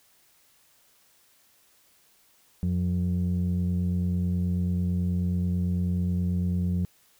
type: tone pair together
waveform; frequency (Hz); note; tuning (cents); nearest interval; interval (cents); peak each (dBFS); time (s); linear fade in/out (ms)
sine; 89.2 / 178.4; F2 / F3; +37 / +37; octave; 1200; -24; 2.63-6.85; 0
effects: tanh soft clip ceiling -20 dBFS + white hiss -62 dBFS RMS until 7.19 s